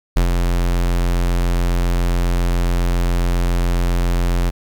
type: tone with ADSR envelope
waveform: square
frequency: 43.65 Hz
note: F1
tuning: in tune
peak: -11 dBFS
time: 0.16-4.51 s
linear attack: 7 ms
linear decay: 96 ms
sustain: -4 dB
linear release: 23 ms
effects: 8-bit